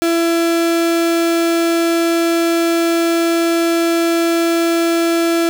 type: tone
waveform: 35% pulse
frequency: 335.1 Hz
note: E4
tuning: 29 cents sharp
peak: -11 dBFS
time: 0.02-5.49 s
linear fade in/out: 0 ms
effects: none